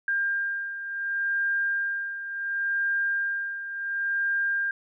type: beating tone pair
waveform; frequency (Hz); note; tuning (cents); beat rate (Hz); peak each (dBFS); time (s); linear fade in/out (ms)
sine; 1600 / 1600.7; G6 / G6; +35 / +36; 0.7; -26 / -32; 0.08-4.71; 2
effects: none